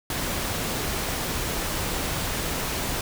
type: noise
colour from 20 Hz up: pink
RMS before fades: -28 dBFS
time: 0.1-3.01 s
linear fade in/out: 2 ms
effects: none